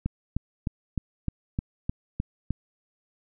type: click train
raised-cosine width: 5 ms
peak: -14 dBFS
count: 9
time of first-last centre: 0.06-2.506 s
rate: 3.27 Hz
effects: none